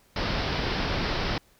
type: low-pass noise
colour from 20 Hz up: pink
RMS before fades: -28 dBFS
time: 0.16-1.38 s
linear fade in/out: 2 ms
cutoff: 5400 Hz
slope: 96 dB/octave
effects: pink hiss -61 dBFS RMS until 1.59 s